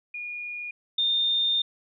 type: tone pair in turn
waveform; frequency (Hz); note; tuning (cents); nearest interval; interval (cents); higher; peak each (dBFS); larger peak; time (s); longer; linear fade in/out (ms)
sine; 2438 / 3629; D#7 / A#7; -36 / -47; perfect fifth; 689; second; -32 / -21; second; 0.14-0.71 / 0.98-1.62; second; 5
effects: none